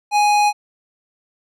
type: tone with hard clipping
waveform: sine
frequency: 830.6 Hz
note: G#5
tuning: in tune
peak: -14 dBFS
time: 0.11-0.53 s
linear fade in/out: 50 ms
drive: 16 dB
effects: none